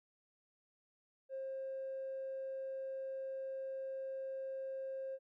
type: tone with tanh clipping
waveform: triangle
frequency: 533 Hz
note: C5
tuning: 32 cents sharp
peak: -40 dBFS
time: 1.29-5.19 s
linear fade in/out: 50 ms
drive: 5 dB
effects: none